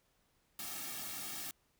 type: noise with comb filter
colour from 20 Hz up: white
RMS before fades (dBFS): -43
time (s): 0.59-1.51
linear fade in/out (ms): 2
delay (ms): 2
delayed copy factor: -0.8
effects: pink hiss -75 dBFS RMS until 1.79 s